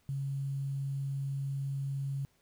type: tone with quantisation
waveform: sine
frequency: 137.7 Hz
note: C#3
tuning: 11 cents flat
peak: -32 dBFS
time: 0.09-2.25 s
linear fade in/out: 0 ms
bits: 10
effects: pink hiss -71 dBFS RMS until 2.41 s